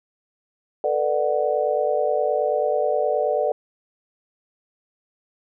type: chord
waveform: sine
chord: B minor seventh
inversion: third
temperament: just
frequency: 444.5 / 493.9 / 592.7 / 740.8 Hz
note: A4 / B4 / D5 / F#5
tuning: +18 / 0 / +16 / +2 cents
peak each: -25 / -25 / -22 / -26 dBFS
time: 0.84-3.52 s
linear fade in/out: 2 ms
effects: none

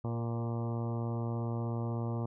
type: harmonic tone with a mistuned harmonic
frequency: 116.54 Hz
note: A#2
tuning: in tune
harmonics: 1 / 2 / 3 / 4 / 5 / 6 / 7 / 8 / 9 / 10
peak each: -33 / -39 / -43 / -45 / -47 / -49 / -50 / -51 / -52 / -53 dBFS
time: 0.04-2.26 s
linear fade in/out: 5 ms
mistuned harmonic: 4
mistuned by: +15 cents
effects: none

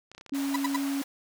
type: clicks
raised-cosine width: 0.2 ms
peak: -29 dBFS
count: 12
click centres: 0.116 / 0.149 / 0.18 / 0.211 / 0.263 / 0.295 / 0.337 / 0.4 / 0.447 / 0.477 / 0.542 / 0.585 s
type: tone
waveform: sine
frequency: 277.2 Hz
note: C#4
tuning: in tune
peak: -27 dBFS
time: 0.32-1.02 s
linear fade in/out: 5 ms
type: high-pass noise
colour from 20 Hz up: pink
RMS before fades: -40 dBFS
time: 0.34-1.04 s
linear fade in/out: 10 ms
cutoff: 540 Hz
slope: 48 dB/octave
type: tone bursts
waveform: 35% pulse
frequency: 987.8 Hz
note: B5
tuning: in tune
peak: -24 dBFS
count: 3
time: 0.54-0.764 s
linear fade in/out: 5 ms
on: 22 ms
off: 79 ms
effects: none

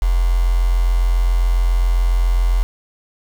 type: tone with quantisation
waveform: sine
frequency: 43.65 Hz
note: F1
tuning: in tune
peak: -12 dBFS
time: 0.02-2.63 s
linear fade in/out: 0 ms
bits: 5
effects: none

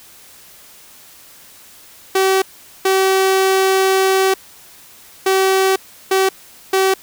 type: tone bursts at uneven times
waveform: sawtooth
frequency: 382.4 Hz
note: G4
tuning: 43 cents flat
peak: -8 dBFS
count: 5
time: 2.15-2.42 / 2.85-4.34 / 5.26-5.76 / 6.11-6.29 / 6.73-6.94 s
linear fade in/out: 5 ms
effects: white hiss -43 dBFS RMS until 7.02 s

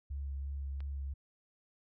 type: tone with vibrato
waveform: sine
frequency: 69.3 Hz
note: C#2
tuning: in tune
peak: -36 dBFS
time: 0.1-1.14 s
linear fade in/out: 10 ms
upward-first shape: sine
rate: 2.9 Hz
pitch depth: 17 cents each way
type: click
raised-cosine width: 0.3 ms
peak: -38 dBFS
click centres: 0.805 s
effects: none

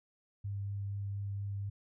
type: tone with vibrato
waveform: sine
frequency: 100 Hz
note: G2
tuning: 35 cents sharp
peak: -35 dBFS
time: 0.44-1.7 s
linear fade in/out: 10 ms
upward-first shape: triangle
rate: 4.2 Hz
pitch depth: 10 cents each way
effects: none

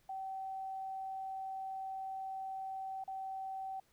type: tone with dropouts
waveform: sine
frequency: 768 Hz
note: G5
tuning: 36 cents flat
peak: -39 dBFS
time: 0.09-3.8 s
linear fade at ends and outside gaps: 5 ms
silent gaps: 3.04-3.077 s
effects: pink hiss -72 dBFS RMS until 3.92 s

